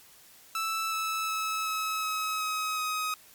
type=tone with pitch steps; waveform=sawtooth; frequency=1318.5 / 1308.6 / 1298.8 / 1289.1 / 1279.5 / 1269.9 / 1260.4 Hz; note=E6 / E6 / E6 / E6 / D#6 / D#6 / D#6; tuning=0 / -13 / -26 / -39 / +48 / +35 / +22 cents; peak=-25 dBFS; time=0.55-3.14 s; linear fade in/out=2 ms; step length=370 ms; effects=white hiss -55 dBFS RMS until 3.34 s + MP3 96 kbps